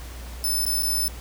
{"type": "tone with dropouts", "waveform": "5% pulse", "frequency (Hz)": 5274, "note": "E8", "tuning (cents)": 0, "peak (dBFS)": -16, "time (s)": [0.44, 1.08], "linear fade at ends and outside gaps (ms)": 1, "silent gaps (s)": [[0.652, 0.664], [0.824, 0.831]], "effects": ["added 60 Hz sine -35 dBFS peak until 1.2 s", "pink hiss -43 dBFS RMS until 1.2 s"]}